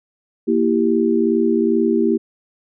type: chord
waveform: sine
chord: E diminished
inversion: second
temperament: equal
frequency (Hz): 233.1 / 329.6 / 392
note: Bb3 / E4 / G4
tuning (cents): 0 / 0 / 0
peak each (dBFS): -18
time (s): 0.47-2.18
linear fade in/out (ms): 20
effects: none